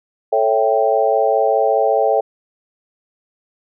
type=chord; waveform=sine; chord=A dominant seventh; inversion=none; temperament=equal; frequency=440 / 554.4 / 659.3 / 784 Hz; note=A4 / C#5 / E5 / G5; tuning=0 / 0 / 0 / 0 cents; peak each=-18 dBFS; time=0.32-2.21 s; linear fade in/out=10 ms; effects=none